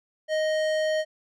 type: tone with low-pass filter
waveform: square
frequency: 623 Hz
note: D#5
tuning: 2 cents sharp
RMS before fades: -25 dBFS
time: 0.28-1.05 s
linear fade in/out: 50 ms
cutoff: 5700 Hz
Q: 0.55
effects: none